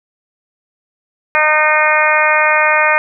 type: harmonic tone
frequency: 306.2 Hz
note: D#4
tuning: 28 cents flat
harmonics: 2 / 3 / 4 / 5 / 6 / 7 / 8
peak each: -17 / -17 / -17 / -17 / -17 / -17 / -17 dBFS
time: 1.35-2.98 s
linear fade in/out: 0 ms
effects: none